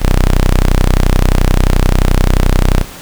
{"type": "tone", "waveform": "sawtooth", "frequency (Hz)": 31.46, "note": "B0", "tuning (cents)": 33, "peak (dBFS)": -3, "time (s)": [0, 2.85], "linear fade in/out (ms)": 50, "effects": ["pink hiss -31 dBFS RMS until 3.01 s"]}